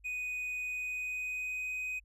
triangle tone with pitch glide, 2489 to 2506 Hz, D#7 to D#7, 0 to +12 cents, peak -33 dBFS, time 0.04-2 s, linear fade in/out 20 ms, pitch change +12 cents, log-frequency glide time 0.59-1.74 s, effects added 50 Hz sine -59 dBFS peak until 2.04 s

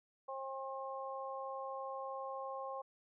harmonic tone, 267.7 Hz, C4, 40 cents sharp, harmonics 2 / 3 / 4, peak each -44 / -46 / -45 dBFS, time 0.28-2.82 s, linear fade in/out 10 ms, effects none

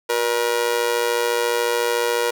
sawtooth tone with amplitude modulation, 477.6 Hz, A#4, 42 cents sharp, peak -11 dBFS, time 0.09-2.31 s, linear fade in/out 10 ms, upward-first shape sine, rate 114 Hz, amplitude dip 80%, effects none

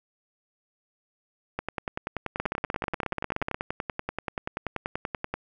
two click trains, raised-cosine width 0.5 ms, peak -13 / -14 dBFS, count 20 / 40, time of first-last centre 2.4-3.545 / 1.59-5.34 s, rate 16.6 / 10.4 Hz, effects none

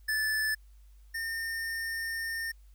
square tone pair in turn, 1746 / 1818.4 Hz, A6 / A#6, -14 / -43 cents, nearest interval minor second, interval 71 cents, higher second, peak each -28 / -33 dBFS, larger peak first, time 0.08-0.55 / 1.14-2.52 s, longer second, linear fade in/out 10 ms, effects added 50 Hz sine -52 dBFS peak until 2.74 s + white hiss -71 dBFS RMS until 2.74 s

